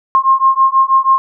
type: beating tone pair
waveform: sine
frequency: 1064 / 1070.2 Hz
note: C6 / C6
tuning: +29 / +39 cents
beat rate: 6.2 Hz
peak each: -11 dBFS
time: 0.15-1.18 s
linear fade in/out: 0 ms
effects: none